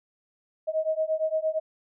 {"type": "beating tone pair", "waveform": "sine", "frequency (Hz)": [627, 635.7], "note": ["D#5", "D#5"], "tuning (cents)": [13, 37], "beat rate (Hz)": 8.7, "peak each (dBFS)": -27, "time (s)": [0.67, 1.6], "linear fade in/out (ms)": 20, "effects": []}